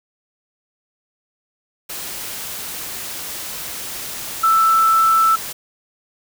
sine tone in noise, 1324 Hz, E6, 7 cents sharp, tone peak -11 dBFS, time 4.43-5.36 s, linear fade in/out 10 ms, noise white, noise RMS -29 dBFS, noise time 1.89-5.53 s, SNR +15 dB, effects none

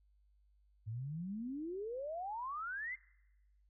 sine exponential sweep, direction up, 103.83 to 2133 Hz, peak -39 dBFS, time 0.86-2.96 s, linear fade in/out 20 ms, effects noise-tail reverb RT60 1.0 s tail -23 dB re dry + added 50 Hz sine -67 dBFS peak until 3.69 s

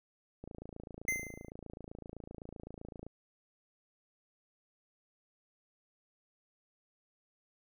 click train, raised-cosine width 2 ms, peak -32 dBFS, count 74, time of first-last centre 0.44-3.066 s, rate 27.8 Hz
square tone with exponential decay, 2075 Hz, C7, 15 cents flat, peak -29 dBFS, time 1.08-1.5 s, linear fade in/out 2 ms, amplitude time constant 91 ms
effects none

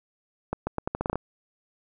accelerating click train, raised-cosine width 1 ms, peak -13 dBFS, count 10, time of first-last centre 0.53-1.156 s, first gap 140 ms, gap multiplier 0.81, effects none

